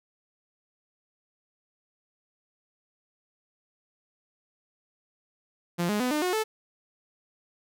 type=tone with pitch steps; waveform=sawtooth; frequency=173.3 / 208.5 / 250.8 / 301.7 / 363 / 436.7 Hz; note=F3 / G#3 / B3 / D4 / F#4 / A4; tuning=-13 / +7 / +27 / +47 / -33 / -13 cents; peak=-21 dBFS; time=5.78-6.44 s; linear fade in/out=20 ms; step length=110 ms; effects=none